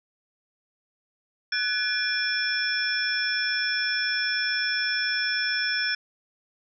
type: tone cluster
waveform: sine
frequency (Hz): 1495 / 1702 / 2398 / 3401 / 5350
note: F#6 / G#6 / D7 / G#7 / E8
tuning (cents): +17 / +42 / +36 / +40 / +25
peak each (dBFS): -29 / -29 / -33 / -34 / -28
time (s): 1.52-5.95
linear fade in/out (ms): 5
effects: none